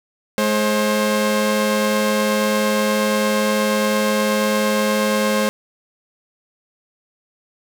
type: tone pair together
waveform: sawtooth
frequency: 211.5 / 533 Hz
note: G#3 / C5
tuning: +32 / +32 cents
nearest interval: octave + major third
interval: 1600 cents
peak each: -15 dBFS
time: 0.38-5.49 s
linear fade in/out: 0 ms
effects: none